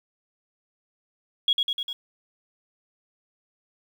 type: tone with echo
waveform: sine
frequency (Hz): 3322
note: G#7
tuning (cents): 0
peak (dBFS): -17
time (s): 1.48-1.53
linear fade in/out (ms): 2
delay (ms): 100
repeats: 4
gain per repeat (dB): -3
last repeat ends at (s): 1.93
effects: 8-bit